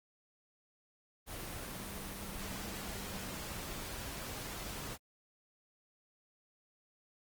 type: tone in noise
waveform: sine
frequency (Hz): 196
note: G3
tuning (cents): 0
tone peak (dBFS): -49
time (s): 1.77-3.45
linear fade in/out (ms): 50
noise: pink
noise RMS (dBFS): -43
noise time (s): 1.26-4.98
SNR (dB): -9
effects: Opus 24 kbps